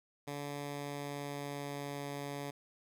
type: tone with pitch glide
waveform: 10% pulse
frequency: 143.8 to 142.31 Hz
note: D3 to C#3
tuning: -36 to +46 cents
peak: -31 dBFS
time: 0.27-2.51 s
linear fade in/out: 10 ms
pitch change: -18 cents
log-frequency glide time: 0.51-2.05 s
effects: none